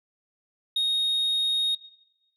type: tone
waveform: sine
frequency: 3729 Hz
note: A#7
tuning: in tune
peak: -19 dBFS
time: 0.76-1.75 s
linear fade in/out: 5 ms
effects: noise-tail reverb RT60 1.0 s tail -20 dB re dry + tanh soft clip ceiling -21 dBFS